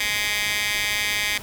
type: tone with high-pass filter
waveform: 15% pulse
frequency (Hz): 208.1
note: G#3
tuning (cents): +4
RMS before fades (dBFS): -24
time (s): 0-1.38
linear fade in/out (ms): 5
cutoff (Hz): 2300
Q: 1.9
effects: pink hiss -39 dBFS RMS until 1.42 s